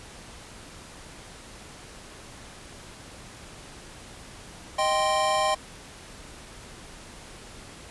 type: chord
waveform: square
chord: C minor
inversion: first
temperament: equal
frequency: 622.3 / 784 / 1046.5 Hz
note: Eb5 / G5 / C6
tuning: 0 / 0 / 0 cents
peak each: -27 dBFS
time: 4.78-5.55 s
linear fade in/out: 10 ms
effects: pink hiss -45 dBFS RMS until 7.9 s + resampled to 24000 Hz